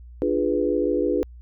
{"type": "chord", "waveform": "sine", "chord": "D diminished seventh", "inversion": "none", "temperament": "equal with one note detuned", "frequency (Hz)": [295.9, 349.2, 415.3, 493.9], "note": ["D4", "F4", "Ab4", "Cb5"], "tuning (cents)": [13, 0, 0, 0], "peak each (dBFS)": -25, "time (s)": [0.22, 1.23], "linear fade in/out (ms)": 0, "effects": ["added 60 Hz sine -40 dBFS peak until 1.41 s"]}